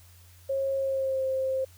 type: tone with pitch glide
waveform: sine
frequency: 542 to 527.5 Hz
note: C#5 to C5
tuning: -39 to +14 cents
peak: -25 dBFS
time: 0.49-1.65 s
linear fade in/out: 10 ms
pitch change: -47 cents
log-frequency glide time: 0.76-1.24 s
effects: added 88 Hz sine -52 dBFS peak until 1.77 s + white hiss -58 dBFS RMS until 1.77 s